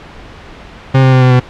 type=tone with pitch steps; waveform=40% pulse; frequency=132.7 / 130.95 / 129.22 / 127.52 / 125.83 Hz; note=C3 / C3 / C3 / C3 / B2; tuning=+25 / +2 / -21 / -44 / +33 cents; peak=-4 dBFS; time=0.94-1.4 s; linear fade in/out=10 ms; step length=92 ms; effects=pink hiss -33 dBFS RMS until 1.49 s + low-pass 3000 Hz 12 dB/octave